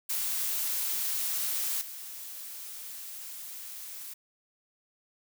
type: noise with level steps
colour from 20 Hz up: blue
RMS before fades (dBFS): -31 / -42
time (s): 0.09-4.14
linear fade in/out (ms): 10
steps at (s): 1.81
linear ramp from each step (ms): 5
effects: none